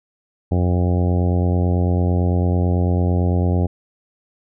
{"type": "harmonic tone", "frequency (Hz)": 89, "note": "F2", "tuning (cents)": 33, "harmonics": [1, 2, 3, 4, 5, 6, 7, 8, 9], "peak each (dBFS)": [-16, -22, -26, -28, -30, -32, -33, -34, -35], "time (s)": [0.51, 3.67], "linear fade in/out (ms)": 10, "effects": []}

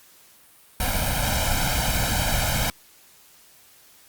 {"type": "noise with comb filter", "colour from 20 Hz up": "pink", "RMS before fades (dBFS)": -23, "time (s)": [0.8, 2.7], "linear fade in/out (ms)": 2, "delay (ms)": 1.3, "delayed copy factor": 1, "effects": ["white hiss -53 dBFS RMS until 4.08 s", "Opus 48 kbps"]}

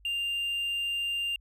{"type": "tone with hard clipping", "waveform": "triangle", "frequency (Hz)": 2794, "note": "F7", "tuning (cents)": 0, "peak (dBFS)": -29, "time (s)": [0.05, 1.36], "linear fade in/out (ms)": 2, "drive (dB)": 5, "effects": ["added 50 Hz sine -55 dBFS peak until 1.4 s"]}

